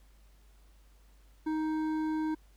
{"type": "tone with hard clipping", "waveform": "triangle", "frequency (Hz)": 312.4, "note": "D#4", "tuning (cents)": 7, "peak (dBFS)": -31, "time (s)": [1.46, 2.35], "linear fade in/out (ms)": 10, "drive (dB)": 13, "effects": ["added 50 Hz sine -57 dBFS peak until 2.56 s", "pink hiss -68 dBFS RMS until 2.56 s"]}